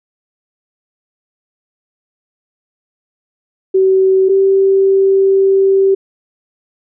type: tone pair in turn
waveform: sine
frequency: 380.5 / 388 Hz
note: F#4 / G4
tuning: +48 / -18 cents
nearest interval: unison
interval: 34 cents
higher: second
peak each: -7 dBFS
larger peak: neither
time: 3.74-4.29 / 4.29-5.95 s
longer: second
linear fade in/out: 10 ms
effects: none